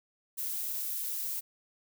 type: noise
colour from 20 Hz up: violet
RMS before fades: -35 dBFS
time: 0.37-1.41 s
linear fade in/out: 20 ms
effects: none